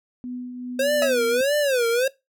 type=tone with tremolo; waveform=sine; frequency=248.3 Hz; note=B3; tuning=9 cents sharp; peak=-28 dBFS; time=0.24-1.41 s; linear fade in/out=0 ms; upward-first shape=triangle; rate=2.6 Hz; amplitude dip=45%
type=tone with vibrato; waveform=square; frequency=523.3 Hz; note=C5; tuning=in tune; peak=-19 dBFS; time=0.79-2.08 s; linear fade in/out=5 ms; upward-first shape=sine; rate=1.6 Hz; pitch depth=220 cents each way
type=tone with exponential decay; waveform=40% pulse; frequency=645 Hz; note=E5; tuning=38 cents flat; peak=-18 dBFS; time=1.02-1.2 s; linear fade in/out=2 ms; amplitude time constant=37 ms
effects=noise-tail reverb RT60 0.2 s tail -20 dB re dry